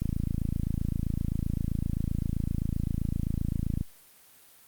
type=click train; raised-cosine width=5 ms; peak=-16 dBFS; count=106; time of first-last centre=0.02-3.811 s; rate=27.7 Hz; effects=white hiss -56 dBFS RMS until 4.67 s + Opus 32 kbps